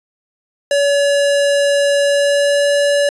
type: tone with pitch glide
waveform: square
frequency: 568 to 572.6 Hz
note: C#5 to D5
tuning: +42 to -44 cents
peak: -12 dBFS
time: 0.71-3.09 s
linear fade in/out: 2 ms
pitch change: +14 cents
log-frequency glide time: 2.02-2.71 s
effects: resampled to 24000 Hz